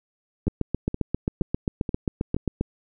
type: two click trains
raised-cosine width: 3 ms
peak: -10 / -14 dBFS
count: 17 / 5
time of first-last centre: 0.48-2.61 / 0.47-2.366 s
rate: 7.51 / 2.11 Hz
effects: none